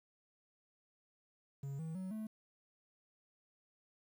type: tone with pitch steps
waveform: triangle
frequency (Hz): 138.59 / 161.05 / 187.14 / 217.5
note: C#3 / E3 / F#3 / A3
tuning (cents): 0 / -40 / +20 / -20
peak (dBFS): -38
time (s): 1.63-2.27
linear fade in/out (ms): 5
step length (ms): 160
effects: 11-bit